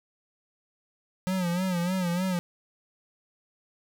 square tone with vibrato, 180 Hz, F#3, 47 cents flat, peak -26 dBFS, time 1.27-2.39 s, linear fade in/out 0 ms, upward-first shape sine, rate 3.3 Hz, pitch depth 87 cents each way, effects none

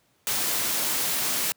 white noise, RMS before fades -26 dBFS, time 0.27-1.52 s, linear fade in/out 0 ms, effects pink hiss -66 dBFS RMS until 1.56 s + high-pass 100 Hz 12 dB/octave

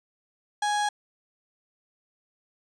35% pulse tone, 830.6 Hz, G#5, in tune, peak -22 dBFS, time 0.62-0.89 s, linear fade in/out 5 ms, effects resampled to 22050 Hz

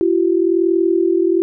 sine tone pair together, 339.2 / 380.3 Hz, E4 / F#4, +50 / +48 cents, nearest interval major second, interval 198 cents, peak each -14 / -16 dBFS, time 0.01-1.42 s, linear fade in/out 0 ms, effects none

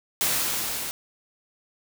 white noise with level ramp, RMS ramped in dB -23 to -32 dBFS, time 0.21-0.91 s, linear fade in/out 0 ms, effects none

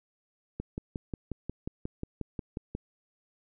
click train, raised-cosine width 3 ms, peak -21 dBFS, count 13, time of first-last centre 0.6-2.751 s, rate 5.58 Hz, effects none

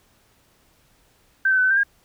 sine tone with pitch steps, 1556 / 1531 / 1507 / 1522 / 1577 / 1622 Hz, G6 / G6 / F#6 / F#6 / G6 / G#6, -13 / -41 / +31 / +48 / +10 / -41 cents, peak -15 dBFS, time 1.45-1.834 s, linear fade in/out 5 ms, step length 64 ms, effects pink hiss -60 dBFS RMS until 2.04 s

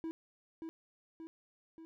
triangle tone with echo, 325.1 Hz, E4, 24 cents flat, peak -35 dBFS, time 0.04-0.11 s, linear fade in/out 0 ms, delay 580 ms, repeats 3, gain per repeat -4 dB, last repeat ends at 1.85 s, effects none

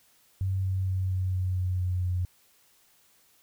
sine tone with pitch steps, 95.3 / 94.53 / 93.77 / 93.02 / 92.27 / 91.52 / 90.79 / 90.06 Hz, G2 / F#2 / F#2 / F#2 / F#2 / F#2 / F#2 / F#2, -48 / +38 / +24 / +10 / -4 / -18 / -32 / -46 cents, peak -25 dBFS, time 0.41-2.25 s, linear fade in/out 0 ms, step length 230 ms, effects white hiss -63 dBFS RMS until 3.42 s

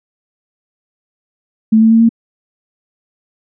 sine tone with pitch steps, 220 / 223.1 / 226.2 / 229.3 Hz, A3 / A3 / A3 / A#3, 0 / +24 / +48 / -28 cents, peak -5 dBFS, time 1.72-2.092 s, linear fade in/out 10 ms, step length 93 ms, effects none

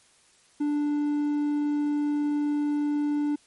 triangle tone, 293.7 Hz, D4, in tune, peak -21 dBFS, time 0.6-3.36 s, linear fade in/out 10 ms, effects white hiss -60 dBFS RMS until 3.46 s + MP3 48 kbps

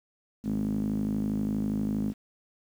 sawtooth tone with band-pass filter, 52.4 Hz, G#1, 16 cents sharp, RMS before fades -29 dBFS, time 0.43-2.14 s, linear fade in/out 50 ms, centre 230 Hz, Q 7.7, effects 9-bit

